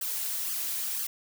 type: noise with flanger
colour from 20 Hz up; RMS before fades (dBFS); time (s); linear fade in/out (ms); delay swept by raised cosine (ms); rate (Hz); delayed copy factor
blue; -32; 0.01-1.07; 5; 0.64 to 4.64; 2; +0.75
effects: none